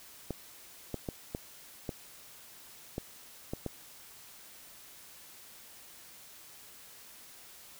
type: clicks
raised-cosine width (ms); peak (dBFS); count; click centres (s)
2; -21; 8; 0.307 / 0.943 / 1.088 / 1.349 / 1.892 / 2.981 / 3.535 / 3.663
effects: white hiss -53 dBFS RMS until 7.79 s